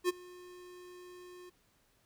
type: tone with ADSR envelope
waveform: square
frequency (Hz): 359.1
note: F4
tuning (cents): +48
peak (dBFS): -26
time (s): 0.04-1.5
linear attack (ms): 49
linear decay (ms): 22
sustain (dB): -24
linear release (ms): 12
effects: pink hiss -71 dBFS RMS until 2.05 s